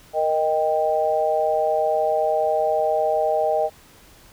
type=chord; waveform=sine; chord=Eb major; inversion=second; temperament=equal with one note detuned; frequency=466.2 / 622.3 / 788.1 Hz; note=Bb4 / Eb5 / G5; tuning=0 / 0 / +9 cents; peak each=-25 / -20 / -23 dBFS; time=0.13-3.7 s; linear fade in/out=50 ms; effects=pink hiss -50 dBFS RMS until 4.32 s